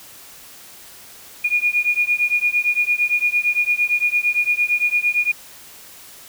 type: beating tone pair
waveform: sine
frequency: 2435 / 2443.8 Hz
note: D#7 / D#7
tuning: -38 / -32 cents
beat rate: 8.8 Hz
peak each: -19 dBFS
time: 1.44-5.32 s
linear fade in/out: 10 ms
effects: white hiss -42 dBFS RMS until 6.28 s